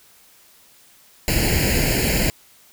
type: noise with comb filter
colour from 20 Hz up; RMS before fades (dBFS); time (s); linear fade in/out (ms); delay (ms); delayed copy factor
pink; -19; 1.28-2.3; 0; 0.42; +0.9
effects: white hiss -52 dBFS RMS until 2.72 s